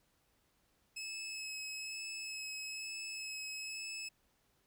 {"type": "tone with vibrato", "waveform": "20% pulse", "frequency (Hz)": 2584, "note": "E7", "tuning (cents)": -35, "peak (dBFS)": -36, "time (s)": [0.96, 4.09], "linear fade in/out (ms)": 10, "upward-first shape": "sine", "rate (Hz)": 1.1, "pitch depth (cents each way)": 14, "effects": ["pink hiss -75 dBFS RMS until 4.66 s"]}